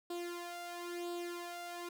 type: tone with flanger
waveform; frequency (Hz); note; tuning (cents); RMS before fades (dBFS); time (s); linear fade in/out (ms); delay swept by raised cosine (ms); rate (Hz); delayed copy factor
sawtooth; 348.3; F4; -5; -43; 0.1-1.89; 5; 0.24 to 1.44; 0.99; +0.7
effects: none